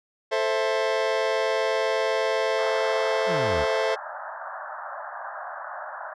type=chord; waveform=sawtooth; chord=A minor; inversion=none; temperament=just; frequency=440 / 528 / 660 Hz; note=A4 / C5 / E5; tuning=0 / +16 / +2 cents; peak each=-22 dBFS; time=0.31-3.96 s; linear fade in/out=20 ms
type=band-pass noise; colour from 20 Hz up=pink; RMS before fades=-36 dBFS; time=2.58-6.14 s; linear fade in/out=10 ms; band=590 to 1700 Hz; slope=96 dB/octave
type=exponential sweep; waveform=sawtooth; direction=down; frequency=206.3 to 62 Hz; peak=-25 dBFS; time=3.26-3.66 s; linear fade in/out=50 ms
effects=low-pass 4000 Hz 12 dB/octave